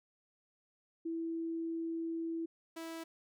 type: tone pair in turn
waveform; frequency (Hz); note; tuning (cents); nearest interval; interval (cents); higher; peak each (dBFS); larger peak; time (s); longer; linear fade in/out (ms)
sine / sawtooth; 329.6 / 327.8; E4 / E4; 0 / -10; unison; 10; first; -35 / -38; first; 1.05-2.46 / 2.76-3.04; first; 10
effects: none